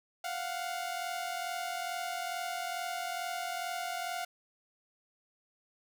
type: tone pair together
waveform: sawtooth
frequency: 697.7 / 740 Hz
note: F5 / F#5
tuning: -2 / 0 cents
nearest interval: minor second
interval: 102 cents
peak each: -33 / -35 dBFS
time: 0.24-4.25 s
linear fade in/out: 5 ms
effects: none